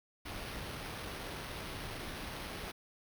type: noise with sample-and-hold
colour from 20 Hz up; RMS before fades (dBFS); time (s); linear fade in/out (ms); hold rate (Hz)
pink; -43; 0.25-2.72; 10; 7350
effects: none